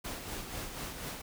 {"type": "noise with tremolo", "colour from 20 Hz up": "pink", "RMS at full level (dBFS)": -39, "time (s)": [0.04, 1.22], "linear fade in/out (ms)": 10, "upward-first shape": "sine", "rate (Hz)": 4.1, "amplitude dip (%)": 45, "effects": []}